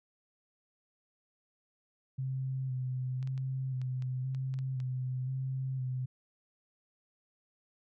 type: tone with vibrato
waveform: sine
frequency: 130 Hz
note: C3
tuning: 11 cents flat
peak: -32 dBFS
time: 2.18-6.06 s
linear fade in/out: 10 ms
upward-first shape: square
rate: 0.97 Hz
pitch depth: 25 cents each way
type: clicks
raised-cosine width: 0.2 ms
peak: -36 dBFS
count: 9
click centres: 3.228 / 3.274 / 3.378 / 3.816 / 4.023 / 4.348 / 4.54 / 4.589 / 4.802 s
effects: none

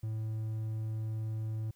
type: tone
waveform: triangle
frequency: 109.8 Hz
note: A2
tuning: 3 cents flat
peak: -31 dBFS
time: 0.03-1.71 s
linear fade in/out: 5 ms
effects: white hiss -71 dBFS RMS until 1.75 s

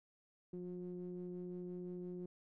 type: ring-modulated tone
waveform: triangle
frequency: 90.3 Hz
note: F#2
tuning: 42 cents flat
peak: -38 dBFS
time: 0.53-2.26 s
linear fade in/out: 5 ms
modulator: 268 Hz
effects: none

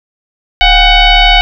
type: tone with frequency modulation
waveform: sine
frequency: 1477 Hz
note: F#6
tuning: 3 cents flat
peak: -3 dBFS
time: 0.61-1.41 s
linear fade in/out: 0 ms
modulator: 757 Hz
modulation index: 2.8
effects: none

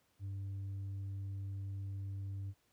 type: tone with tanh clipping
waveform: triangle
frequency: 98 Hz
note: G2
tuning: in tune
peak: -39 dBFS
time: 0.19-2.54 s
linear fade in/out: 50 ms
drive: 7 dB
effects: pink hiss -75 dBFS RMS until 2.72 s + high-pass 60 Hz 12 dB/octave

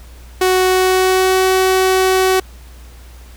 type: tone with pitch glide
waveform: sawtooth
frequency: 371.1 to 376.1 Hz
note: F#4 to F#4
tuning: +5 to +28 cents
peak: -7 dBFS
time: 0.41-2.4 s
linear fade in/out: 5 ms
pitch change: +23 cents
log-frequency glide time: 0.66-1.45 s
effects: added 60 Hz sine -35 dBFS peak until 3.36 s + pink hiss -45 dBFS RMS until 3.36 s

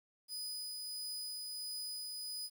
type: tone with tremolo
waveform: sawtooth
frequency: 4978 Hz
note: D#8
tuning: in tune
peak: -37 dBFS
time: 0.28-2.5 s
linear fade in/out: 50 ms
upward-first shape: triangle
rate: 1.5 Hz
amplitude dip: 25%
effects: 11-bit

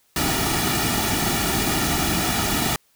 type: noise with comb filter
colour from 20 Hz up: pink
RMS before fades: -22 dBFS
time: 0.16-2.76 s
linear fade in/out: 2 ms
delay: 1.9 ms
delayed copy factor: -0.7
effects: white hiss -62 dBFS RMS until 2.95 s

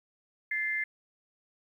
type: tone pair together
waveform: sine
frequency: 1740 / 2088 Hz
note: A6 / C7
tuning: -20 / -4 cents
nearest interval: minor third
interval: 316 cents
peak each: -33 / -30 dBFS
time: 0.51-0.84 s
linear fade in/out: 5 ms
effects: 11-bit

